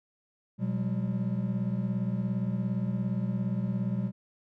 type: tone cluster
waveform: triangle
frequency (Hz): 122.3 / 182.7 / 200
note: B2 / F#3 / G3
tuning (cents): -16 / -22 / +35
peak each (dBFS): -30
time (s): 0.58-4.12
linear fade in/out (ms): 50
effects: none